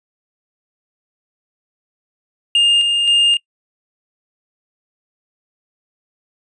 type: tone with tremolo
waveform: triangle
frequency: 2819 Hz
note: F7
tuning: 16 cents sharp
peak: -8 dBFS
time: 2.55-3.37 s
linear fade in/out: 2 ms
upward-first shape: square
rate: 1.9 Hz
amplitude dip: 35%
effects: noise-tail reverb RT60 0.1 s tail -25 dB re dry + resampled to 22050 Hz